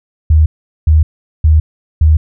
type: tone bursts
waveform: sine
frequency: 77.78 Hz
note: D#2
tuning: in tune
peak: -4 dBFS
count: 4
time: 0.3-2.17 s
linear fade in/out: 5 ms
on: 160 ms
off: 410 ms
effects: none